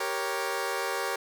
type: chord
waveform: 15% pulse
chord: G diminished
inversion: none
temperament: equal with one note detuned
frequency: 392 / 469.9 / 554.4 Hz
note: G4 / Bb4 / Db5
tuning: 0 / +14 / 0 cents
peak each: -27 dBFS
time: 0-1.16 s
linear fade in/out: 5 ms
effects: none